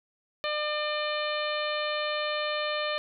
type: harmonic tone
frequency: 600 Hz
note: D5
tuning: 37 cents sharp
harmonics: 1 / 2 / 3 / 4 / 5 / 6 / 7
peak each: -31 / -34 / -36 / -37 / -38 / -39 / -39 dBFS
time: 0.44-2.98 s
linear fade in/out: 0 ms
effects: none